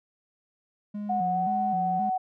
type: tone with vibrato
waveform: triangle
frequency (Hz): 192.2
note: G3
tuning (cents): -34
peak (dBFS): -29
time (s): 0.94-2.1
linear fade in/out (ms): 10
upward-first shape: square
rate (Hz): 1.9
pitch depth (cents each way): 130
type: tone with pitch glide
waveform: sine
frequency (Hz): 733 to 748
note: F#5 to F#5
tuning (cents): -16 to +19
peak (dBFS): -24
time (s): 1.09-2.18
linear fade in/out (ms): 10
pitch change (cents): +35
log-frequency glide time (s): 1.31-1.39
effects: none